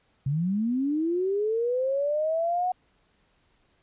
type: linear sweep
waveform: sine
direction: up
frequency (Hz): 130.81 to 741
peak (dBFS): -23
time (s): 0.26-2.72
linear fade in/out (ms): 5
effects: pink hiss -67 dBFS RMS until 3.82 s + resampled to 8000 Hz